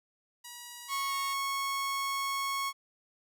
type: tone with pitch glide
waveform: 5% pulse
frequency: 963 to 934.5 Hz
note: B5 to A#5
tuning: -44 to +4 cents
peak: -32 dBFS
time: 0.44-1.34 s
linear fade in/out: 10 ms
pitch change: -52 cents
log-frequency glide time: 1.08-1.14 s
type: tone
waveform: sawtooth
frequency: 1100 Hz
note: C#6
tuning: 14 cents flat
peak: -27 dBFS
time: 0.88-2.73 s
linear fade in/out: 50 ms
effects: none

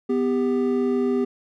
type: tone pair together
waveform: triangle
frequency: 249 / 397 Hz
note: B3 / G4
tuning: +14 / +22 cents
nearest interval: minor sixth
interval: 808 cents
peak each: -20 dBFS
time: 0.09-1.25 s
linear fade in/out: 10 ms
effects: none

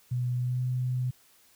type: tone with pitch glide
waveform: sine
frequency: 123.8 to 126.26 Hz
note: B2 to B2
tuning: +5 to +39 cents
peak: -26 dBFS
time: 0.11-1.11 s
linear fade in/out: 10 ms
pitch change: +34 cents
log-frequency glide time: 0.38-0.62 s
effects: white hiss -61 dBFS RMS until 1.55 s

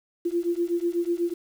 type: beating tone pair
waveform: sine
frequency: 340.6 / 348.7 Hz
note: F4 / F4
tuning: -43 / -3 cents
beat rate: 8.1 Hz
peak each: -26 / -26 dBFS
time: 0.25-1.34 s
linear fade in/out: 10 ms
effects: 8-bit

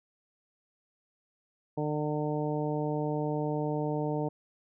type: harmonic tone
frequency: 150 Hz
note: D3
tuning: 37 cents sharp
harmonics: 1 / 2 / 3 / 4 / 5 / 6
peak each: -33 / -34 / -34 / -37 / -40 / -40 dBFS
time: 1.77-4.29 s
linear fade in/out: 10 ms
effects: none

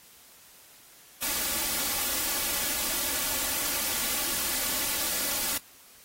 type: noise with comb filter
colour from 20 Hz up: white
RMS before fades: -29 dBFS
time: 1.22-5.58 s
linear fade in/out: 5 ms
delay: 3.5 ms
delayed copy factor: +0.6
effects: white hiss -54 dBFS RMS until 6.04 s + AAC 48 kbps

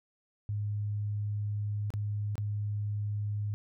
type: tone with dropouts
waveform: sine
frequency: 103.83 Hz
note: G#2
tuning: in tune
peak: -30 dBFS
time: 0.49-3.54 s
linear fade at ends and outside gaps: 0 ms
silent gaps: 1.904-1.938 / 2.355-2.38 s
effects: none

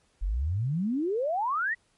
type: exponential sweep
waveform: sine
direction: up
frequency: 41.2 to 1975.5 Hz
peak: -25 dBFS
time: 0.21-1.75 s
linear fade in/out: 20 ms
effects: pink hiss -68 dBFS RMS until 1.97 s + MP3 48 kbps

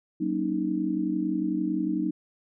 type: chord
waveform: sine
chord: D# minor seventh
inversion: first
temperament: just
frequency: 186.68 / 233.3 / 280 / 311.1 Hz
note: F#3 / A#3 / C#4 / D#4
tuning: +16 / +2 / +18 / 0 cents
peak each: -31 / -33 / -32 / -27 dBFS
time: 0.2-2.11 s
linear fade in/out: 10 ms
effects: none

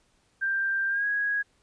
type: tone with pitch glide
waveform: sine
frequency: 1582 to 1654.9 Hz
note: G6 to G#6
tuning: +15 to -7 cents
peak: -24 dBFS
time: 0.41-1.43 s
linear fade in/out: 20 ms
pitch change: +78 cents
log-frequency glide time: 0.89-1.06 s
effects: pink hiss -67 dBFS RMS until 1.62 s + resampled to 22050 Hz

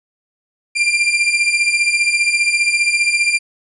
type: beating tone pair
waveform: 40% pulse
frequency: 2373 / 2388 Hz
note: D7 / D7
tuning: +17 / +28 cents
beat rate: 15 Hz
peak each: -18 / -14 dBFS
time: 0.75-3.39 s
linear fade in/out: 20 ms
effects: resampled to 24000 Hz

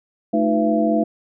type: tone cluster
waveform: sine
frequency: 218.5 / 311.4 / 355.5 / 497.3 / 673 Hz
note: A3 / D#4 / F4 / B4 / E5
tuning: -12 / +2 / +31 / +12 / +36 cents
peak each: -20 / -20 / -29 / -26 / -20 dBFS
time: 0.33-1.04 s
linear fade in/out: 10 ms
effects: none

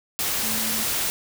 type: tone in noise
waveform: sine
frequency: 220 Hz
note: A3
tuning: in tune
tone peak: -33 dBFS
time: 0.43-0.83 s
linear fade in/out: 0 ms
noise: white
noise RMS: -25 dBFS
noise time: 0.19-1.1 s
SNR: -11 dB
effects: none

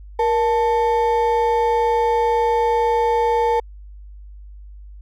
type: ring-modulated tone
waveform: triangle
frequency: 675 Hz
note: E5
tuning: 41 cents sharp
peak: -10 dBFS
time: 0.19-3.6 s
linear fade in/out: 5 ms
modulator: 204 Hz
effects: added 50 Hz sine -36 dBFS peak until 5.01 s

